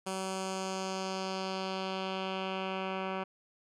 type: tone with low-pass filter sweep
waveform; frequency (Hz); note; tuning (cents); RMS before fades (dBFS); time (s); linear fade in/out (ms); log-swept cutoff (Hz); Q
10% pulse; 189.8; F#3; +44; -36; 0.06-3.24; 10; 9200 to 2100; 1.9
effects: none